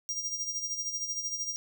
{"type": "tone with tremolo", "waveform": "square", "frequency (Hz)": 5700, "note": "F8", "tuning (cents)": 34, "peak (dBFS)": -30, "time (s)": [0.09, 1.56], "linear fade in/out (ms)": 0, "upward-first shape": "sine", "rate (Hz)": 13, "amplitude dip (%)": 60, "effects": []}